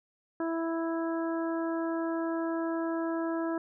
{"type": "harmonic tone", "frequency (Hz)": 329.6, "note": "E4", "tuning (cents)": 0, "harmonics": [1, 2, 3, 4, 5], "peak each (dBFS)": [-30, -36, -40, -42, -44], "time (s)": [0.4, 3.58], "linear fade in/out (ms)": 2, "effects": []}